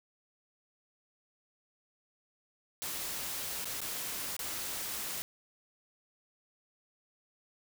white noise with dropouts, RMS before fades -38 dBFS, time 2.82-5.22 s, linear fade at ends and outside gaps 0 ms, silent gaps 3.645-3.655 / 3.805-3.816 / 4.366-4.392 s, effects none

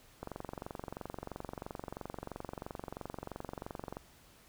click train, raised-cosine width 1 ms, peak -26 dBFS, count 87, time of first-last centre 0.23-3.969 s, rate 23 Hz, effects pink hiss -61 dBFS RMS until 4.48 s

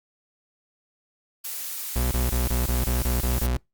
blue noise, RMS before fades -32 dBFS, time 1.44-3.47 s, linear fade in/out 10 ms
40% pulse tone bursts, 61.8 Hz, B1, 2 cents sharp, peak -21 dBFS, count 9, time 1.96-3.566 s, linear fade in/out 0 ms, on 150 ms, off 32 ms
effects noise-tail reverb RT60 0.2 s tail -26 dB re dry + Opus 48 kbps

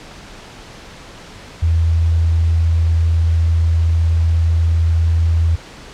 sine tone, 82.41 Hz, E2, in tune, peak -11 dBFS, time 1.62-5.56 s, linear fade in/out 10 ms, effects pink hiss -37 dBFS RMS until 5.93 s + low-pass 6000 Hz 12 dB/octave

